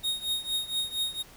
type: tone with tremolo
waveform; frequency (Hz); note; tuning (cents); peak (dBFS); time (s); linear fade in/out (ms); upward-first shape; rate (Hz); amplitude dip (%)
45% pulse; 3729; A#7; 0; -25; 0.03-1.23; 20; triangle; 4.3; 90
effects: pink hiss -52 dBFS RMS until 1.36 s